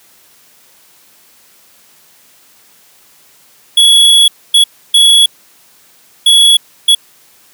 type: tone bursts at uneven times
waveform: square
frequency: 3369 Hz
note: G#7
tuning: 24 cents sharp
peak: -4 dBFS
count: 5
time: 3.77-4.28 / 4.54-4.64 / 4.94-5.26 / 6.26-6.57 / 6.88-6.95 s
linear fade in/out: 5 ms
effects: white hiss -46 dBFS RMS until 7.53 s + high-pass 100 Hz 12 dB/octave